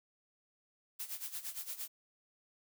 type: noise with tremolo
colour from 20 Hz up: blue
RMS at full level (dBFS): -40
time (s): 0.99-1.88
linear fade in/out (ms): 10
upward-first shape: sine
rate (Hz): 8.7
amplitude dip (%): 80
effects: none